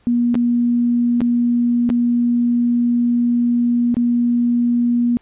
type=tone with dropouts; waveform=sine; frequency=239.6 Hz; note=A#3; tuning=48 cents sharp; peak=-13 dBFS; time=0.07-5.17 s; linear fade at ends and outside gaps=0 ms; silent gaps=0.344-0.353 / 1.206-1.216 / 1.892-1.901 / 3.943-3.968 s; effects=pink hiss -57 dBFS RMS until 5.21 s + resampled to 8000 Hz